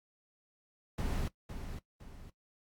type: noise with echo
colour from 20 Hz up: brown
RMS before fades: -34 dBFS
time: 0.98-1.28 s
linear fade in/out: 5 ms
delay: 510 ms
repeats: 2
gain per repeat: -8 dB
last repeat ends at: 2.3 s
effects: noise-tail reverb RT60 0.1 s tail -18 dB re dry + AAC 64 kbps